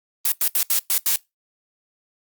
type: noise bursts at uneven times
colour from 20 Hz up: blue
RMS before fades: -19 dBFS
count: 6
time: 0.25-0.32 / 0.41-0.48 / 0.55-0.63 / 0.7-0.79 / 0.9-0.98 / 1.06-1.16 s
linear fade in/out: 2 ms
effects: noise-tail reverb RT60 0.2 s tail -23 dB re dry + Opus 32 kbps